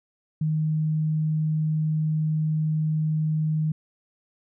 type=tone; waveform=sine; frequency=155.56 Hz; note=D#3; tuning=in tune; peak=-21 dBFS; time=0.41-3.72 s; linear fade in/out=5 ms; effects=none